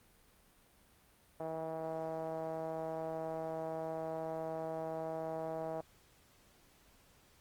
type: tone with low-pass filter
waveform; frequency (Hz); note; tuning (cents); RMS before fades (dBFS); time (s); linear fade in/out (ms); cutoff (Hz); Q
5% pulse; 160.8; E3; -43; -40; 1.4-5.81; 2; 670; 3.1
effects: pink hiss -66 dBFS RMS until 7.4 s + Opus 32 kbps